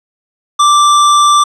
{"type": "tone", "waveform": "square", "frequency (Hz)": 1174.7, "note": "D6", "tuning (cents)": 0, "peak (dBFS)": -6, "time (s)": [0.59, 1.44], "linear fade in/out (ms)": 10, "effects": ["resampled to 22050 Hz", "7-bit"]}